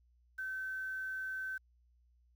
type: tone with quantisation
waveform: sine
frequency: 1535 Hz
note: G6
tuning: 37 cents flat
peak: -37 dBFS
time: 0.38-1.58 s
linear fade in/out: 10 ms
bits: 10
effects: added 60 Hz sine -66 dBFS peak until 2.35 s